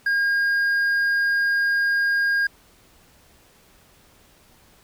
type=tone with hard clipping; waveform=sine; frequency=1620 Hz; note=G#6; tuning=43 cents flat; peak=-19 dBFS; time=0.06-2.47 s; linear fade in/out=5 ms; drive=3 dB; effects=pink hiss -55 dBFS RMS until 4.83 s